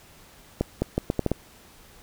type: accelerating click train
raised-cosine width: 2 ms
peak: -9 dBFS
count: 7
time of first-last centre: 0.61-1.316 s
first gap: 210 ms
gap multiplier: 0.76
effects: pink hiss -52 dBFS RMS until 2.02 s